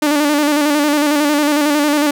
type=tone with vibrato; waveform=sawtooth; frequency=294.8 Hz; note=D4; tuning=7 cents sharp; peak=-8 dBFS; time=0.02-2.11 s; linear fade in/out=5 ms; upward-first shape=square; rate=11 Hz; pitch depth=43 cents each way; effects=none